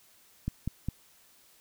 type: clicks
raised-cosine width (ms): 5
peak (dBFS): -18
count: 3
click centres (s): 0.48 / 0.676 / 0.886
effects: white hiss -61 dBFS RMS until 1.6 s